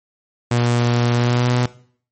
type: tone with pitch glide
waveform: sawtooth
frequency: 120 to 123.23 Hz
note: B2 to B2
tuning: -49 to -3 cents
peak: -11 dBFS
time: 0.51-1.66 s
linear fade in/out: 5 ms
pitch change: +46 cents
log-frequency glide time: 1.13-1.5 s
effects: noise-tail reverb RT60 0.5 s tail -18 dB re dry + MP3 32 kbps